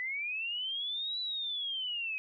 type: linear two-way sweep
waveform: sine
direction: up then down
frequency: 1975.5 to 3984 to 2515 Hz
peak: -33 dBFS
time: 0-2.18 s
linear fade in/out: 0 ms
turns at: 1.2 s
effects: none